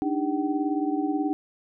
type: tone cluster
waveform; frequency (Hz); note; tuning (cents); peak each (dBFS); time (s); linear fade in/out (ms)
sine; 293.3 / 311.8 / 398.3 / 763; D4 / D#4 / G4 / G5; -2 / +4 / +28 / -47; -26 / -28 / -34 / -32; 0.02-1.33; 0
effects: none